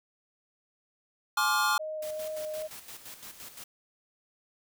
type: chord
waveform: square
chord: D half-diminished seventh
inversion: second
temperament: just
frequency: 845.8 / 1057.2 / 1174.7 / 1409.6 Hz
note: Ab5 / C6 / D6 / F6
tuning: +31 / +18 / 0 / +16 cents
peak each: -32 / -33 / -30 / -29 dBFS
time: 1.37-1.78 s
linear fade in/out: 5 ms
type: tone with vibrato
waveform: sine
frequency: 619 Hz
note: D#5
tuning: 9 cents flat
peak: -33 dBFS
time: 1.79-2.68 s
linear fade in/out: 20 ms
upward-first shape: square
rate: 2.6 Hz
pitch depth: 9 cents each way
type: noise with tremolo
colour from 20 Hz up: white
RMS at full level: -44 dBFS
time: 2.02-3.64 s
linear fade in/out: 5 ms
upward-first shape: square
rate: 5.8 Hz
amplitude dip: 60%
effects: none